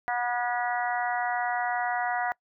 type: harmonic tone with a mistuned harmonic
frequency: 242.7 Hz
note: B3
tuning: 30 cents flat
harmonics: 3 / 4 / 5 / 6 / 7 / 8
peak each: -28 / -34 / -39 / -35 / -37 / -35 dBFS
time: 0.08-2.32 s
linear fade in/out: 0 ms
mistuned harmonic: 7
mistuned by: -15 cents
effects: noise-tail reverb RT60 0.1 s tail -24 dB re dry